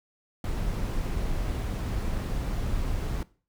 brown noise, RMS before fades -29 dBFS, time 0.44-3.23 s, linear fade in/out 2 ms, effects noise-tail reverb RT60 0.4 s tail -20 dB re dry

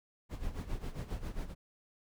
brown noise with tremolo, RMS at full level -36 dBFS, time 0.29-1.55 s, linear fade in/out 50 ms, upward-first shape sine, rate 7.4 Hz, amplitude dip 75%, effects none

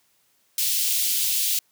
white high-pass noise, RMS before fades -23 dBFS, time 0.58-1.59 s, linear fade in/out 2 ms, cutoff 2800 Hz, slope 24 dB/octave, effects white hiss -65 dBFS RMS until 1.71 s + high-pass 80 Hz 12 dB/octave

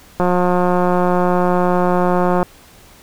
click train, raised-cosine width 1 ms, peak -3 dBFS, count 400, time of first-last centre 0.2-2.429 s, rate 179 Hz, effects pink hiss -45 dBFS RMS until 3.02 s

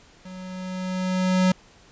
square tone with level ramp, 185 Hz, F#3, in tune, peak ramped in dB -38 to -16 dBFS, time 0.25-1.52 s, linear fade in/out 5 ms, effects pink hiss -53 dBFS RMS until 1.91 s + resampled to 16000 Hz

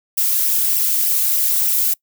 violet noise with flanger, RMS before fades -17 dBFS, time 0.17-1.94 s, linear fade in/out 10 ms, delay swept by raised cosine 0.35 to 4.05 ms, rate 3.3 Hz, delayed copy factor +0.85, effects noise-tail reverb RT60 0.1 s tail -24 dB re dry

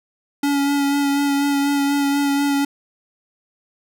square tone with vibrato, 282.4 Hz, C#4, 32 cents sharp, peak -17 dBFS, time 0.43-2.65 s, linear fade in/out 5 ms, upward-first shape sine, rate 4.1 Hz, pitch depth 17 cents each way, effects none

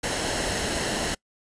pink noise with comb filter, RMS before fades -27 dBFS, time 0.03-1.15 s, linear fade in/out 10 ms, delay 0.84 ms, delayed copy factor -0.5, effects noise-tail reverb RT60 0.1 s tail -24 dB re dry + resampled to 22050 Hz

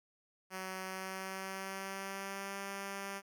5% pulse tone with pitch glide, 188 to 197.12 Hz, F#3 to G3, +28 to +10 cents, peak -29 dBFS, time 0.5-3.22 s, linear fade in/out 50 ms, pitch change +82 cents, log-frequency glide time 0.8-2.54 s, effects none

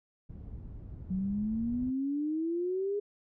white low-pass noise, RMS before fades -44 dBFS, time 0.29-1.91 s, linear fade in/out 10 ms, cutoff 100 Hz, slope 12 dB/octave
sine exponential sweep, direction up, 183.2 to 415.3 Hz, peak -29 dBFS, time 1.1-3 s, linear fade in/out 10 ms
effects none

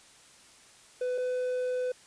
triangle tone pair in turn, 500 / 502.5 Hz, B4 / B4, +21 / +30 cents, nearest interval unison, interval 9 cents, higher second, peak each -26 dBFS, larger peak neither, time 1.01-1.18 / 1.18-1.92 s, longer second, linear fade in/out 5 ms, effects white hiss -56 dBFS RMS until 2.06 s + resampled to 22050 Hz

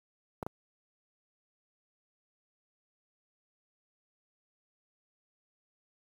clicks, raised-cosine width 1 ms, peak -21 dBFS, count 2, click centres 0.428 / 0.465 s, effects high-pass 60 Hz 12 dB/octave + 8-bit

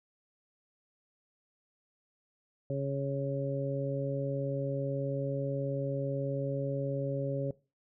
harmonic tone, 138.4 Hz, C#3, 2 cents flat, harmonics 1 / 2 / 3 / 4, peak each -33 / -39 / -39 / -35 dBFS, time 2.7-7.51 s, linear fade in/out 2 ms, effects noise-tail reverb RT60 0.3 s tail -20 dB re dry

